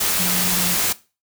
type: tone in noise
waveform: sine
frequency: 180 Hz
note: F#3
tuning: 47 cents flat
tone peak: -24 dBFS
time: 0.19-0.75 s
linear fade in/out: 10 ms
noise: white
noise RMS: -20 dBFS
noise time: 0-0.93 s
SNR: -7 dB
effects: noise-tail reverb RT60 0.3 s tail -18 dB re dry